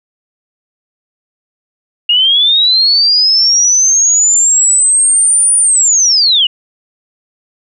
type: linear two-way sweep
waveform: sine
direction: up then down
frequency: 2824 to 9520 to 2824 Hz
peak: -6 dBFS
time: 2.09-6.47 s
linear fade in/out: 5 ms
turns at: 5.56 s
effects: none